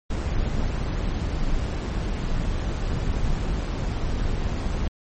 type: noise with amplitude modulation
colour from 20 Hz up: brown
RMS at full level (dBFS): -23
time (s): 0.1-4.88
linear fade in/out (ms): 5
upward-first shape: sine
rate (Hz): 158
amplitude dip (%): 35
effects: MP3 32 kbps